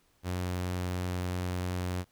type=tone; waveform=sawtooth; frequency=90.3 Hz; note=F#2; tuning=42 cents flat; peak=-27 dBFS; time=0.23-2.05 s; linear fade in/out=50 ms; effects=pink hiss -69 dBFS RMS until 2.11 s